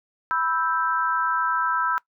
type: chord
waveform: sine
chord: E minor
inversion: second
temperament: equal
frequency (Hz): 987.8 / 1318.5 / 1568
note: B5 / E6 / G6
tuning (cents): 0 / 0 / 0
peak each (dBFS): -26 / -23 / -27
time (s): 0.31-1.98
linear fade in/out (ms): 0
effects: noise-tail reverb RT60 0.1 s tail -21 dB re dry